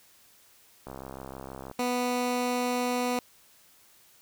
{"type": "click train", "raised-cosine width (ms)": 1, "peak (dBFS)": -26, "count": 57, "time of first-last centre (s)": [0.87, 1.713], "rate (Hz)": 66.4}
{"type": "tone", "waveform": "15% pulse", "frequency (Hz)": 246.9, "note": "B3", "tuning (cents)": 0, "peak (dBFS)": -20, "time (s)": [1.79, 3.19], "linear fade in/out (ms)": 2}
{"effects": ["white hiss -59 dBFS RMS until 4.21 s"]}